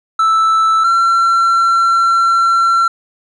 triangle tone pair in turn, 1318.5 / 1357.1 Hz, E6 / E6, 0 / +50 cents, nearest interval unison, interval 50 cents, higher second, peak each -7 dBFS, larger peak neither, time 0.19-0.84 / 0.84-2.88 s, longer second, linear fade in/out 5 ms, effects resampled to 22050 Hz

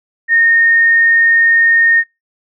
sine tone, 1840 Hz, A#6, 23 cents flat, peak -7 dBFS, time 0.28-2.04 s, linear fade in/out 50 ms, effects noise-tail reverb RT60 0.2 s tail -21 dB re dry

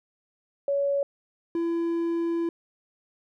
sine / triangle tone pair in turn, 562 / 336.3 Hz, C#5 / E4, +24 / +35 cents, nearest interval major sixth, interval 889 cents, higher first, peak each -22 dBFS, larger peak neither, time 0.68-1.03 / 1.55-2.49 s, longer second, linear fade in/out 2 ms, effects none

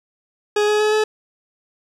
40% pulse tone with pitch steps, 417.4 / 421.5 / 425.7 / 429.9 Hz, G#4 / G#4 / G#4 / A4, +9 / +26 / +43 / -40 cents, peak -14 dBFS, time 0.56-1.04 s, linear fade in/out 5 ms, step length 120 ms, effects low-pass 7000 Hz 12 dB/octave + 9-bit

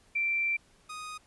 sine / sawtooth tone pair in turn, 2349 / 1244.3 Hz, D7 / D#6, 0 / 0 cents, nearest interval major seventh, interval 1100 cents, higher first, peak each -26 / -35 dBFS, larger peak first, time 0.15-0.57 / 0.89-1.18 s, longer first, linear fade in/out 10 ms, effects pink hiss -63 dBFS RMS until 1.26 s + resampled to 24000 Hz

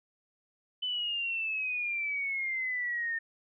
sine exponential sweep, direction down, 3025 to 1815 Hz, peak -30 dBFS, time 0.82-3.19 s, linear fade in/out 10 ms, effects none

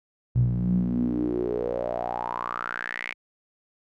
sawtooth tone with band-pass filter sweep, 60 Hz, B1, 49 cents flat, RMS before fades -27 dBFS, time 0.35-3.14 s, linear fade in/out 5 ms, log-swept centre 120 to 2300 Hz, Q 7.1, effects none

